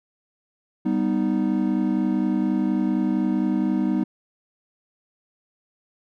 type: chord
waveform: triangle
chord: G augmented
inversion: none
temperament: equal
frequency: 196 / 246.9 / 311.1 Hz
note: G3 / B3 / D#4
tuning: 0 / 0 / 0 cents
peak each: -22 dBFS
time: 0.85-4.04 s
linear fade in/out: 10 ms
effects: none